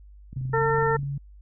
click train, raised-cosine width 5 ms, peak -28 dBFS, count 18, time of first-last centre 0.33-1.032 s, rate 24.2 Hz
sine tone with pitch glide, 130 to 140.14 Hz, C3 to C#3, -11 to +19 cents, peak -27 dBFS, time 0.36-1.18 s, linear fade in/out 5 ms, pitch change +130 cents, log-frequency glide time 0.51-0.65 s
harmonic tone, 452 Hz, A4, 47 cents sharp, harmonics 1 / 2 / 3 / 4, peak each -23 / -26 / -28 / -29 dBFS, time 0.53-0.97 s, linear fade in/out 10 ms
effects added 50 Hz sine -45 dBFS peak until 1.41 s

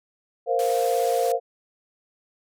sine chord, Bb suspended second, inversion none, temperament equal, 466.2 / 523.3 / 698.5 Hz, Bb4 / C5 / F5, 0 / 0 / 0 cents, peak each -24 dBFS, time 0.46-1.4 s, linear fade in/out 50 ms
white band-pass noise, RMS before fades -38 dBFS, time 0.59-1.32 s, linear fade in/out 2 ms, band 560 to 13000 Hz, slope 24 dB/octave
effects none

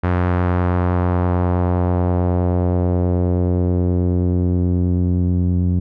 sawtooth tone with low-pass filter sweep, 89.4 Hz, F2, 41 cents sharp, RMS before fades -17 dBFS, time 0.03-5.8 s, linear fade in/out 10 ms, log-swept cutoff 1600 to 210 Hz, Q 1.3, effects none

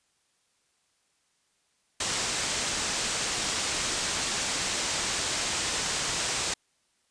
white low-pass noise, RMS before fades -30 dBFS, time 2-6.54 s, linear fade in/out 5 ms, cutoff 8500 Hz, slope 48 dB/octave, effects white hiss -71 dBFS RMS until 7.1 s + resampled to 22050 Hz

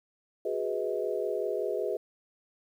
sine chord, G# minor seventh, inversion third, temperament equal with one note detuned, 370 / 415.3 / 493.9 / 636.1 Hz, F#4 / G#4 / B4 / D#5, 0 / 0 / 0 / +38 cents, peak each -35 / -32 / -34 / -35 dBFS, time 0.45-1.97 s, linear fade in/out 5 ms, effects 10-bit

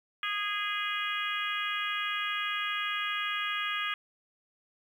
harmonic tone, 412.5 Hz, G#4, 12 cents flat, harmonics 3 / 4 / 5 / 6 / 7 / 8, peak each -35 / -36 / -37 / -38 / -38 / -39 dBFS, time 0.23-3.94 s, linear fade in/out 2 ms, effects 10-bit

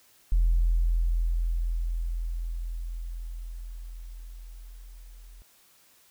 sine tone with level ramp, 42 Hz, E1, 33 cents sharp, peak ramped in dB -17 to -45 dBFS, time 0.32-5.42 s, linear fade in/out 0 ms, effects tanh soft clip ceiling -15 dBFS + white hiss -60 dBFS RMS until 6.1 s

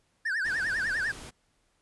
triangle tone with vibrato, 1661.2 Hz, G#6, in tune, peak -25 dBFS, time 0.25-1.12 s, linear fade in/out 10 ms, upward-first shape triangle, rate 10 Hz, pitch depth 220 cents each way
pink noise, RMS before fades -44 dBFS, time 0.44-1.31 s, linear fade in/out 20 ms
effects pink hiss -71 dBFS RMS until 1.81 s + resampled to 24000 Hz

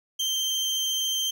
30% pulse tone with vibrato, 3136 Hz, G7, in tune, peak -22 dBFS, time 0.19-1.31 s, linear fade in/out 10 ms, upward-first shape triangle, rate 14 Hz, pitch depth 9 cents each way, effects 10-bit

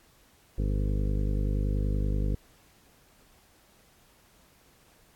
harmonic tone, 50.5 Hz, G#1, 48 cents flat, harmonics 1 / 2 / 3 / 4 / 5 / 6 / 8 / 9 / 10, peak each -26 / -32 / -36 / -38 / -40 / -42 / -44 / -45 / -46 dBFS, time 0.58-2.35 s, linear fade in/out 5 ms, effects pink hiss -61 dBFS RMS until 5.15 s + AAC 64 kbps

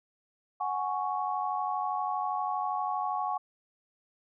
sine chord, F# suspended second, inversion none, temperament just, 740 / 832.5 / 1110 Hz, F#5 / G#5 / C#6, 0 / +4 / +2 cents, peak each -33 dBFS, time 0.6-3.38 s, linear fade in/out 10 ms, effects none

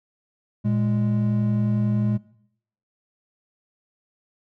triangle tone pair together, 116.46 / 207.7 Hz, A#2 / G#3, -1 / 0 cents, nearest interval minor seventh, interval 1001 cents, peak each -20 dBFS, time 0.64-2.18 s, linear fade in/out 20 ms, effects noise-tail reverb RT60 0.7 s tail -20 dB re dry

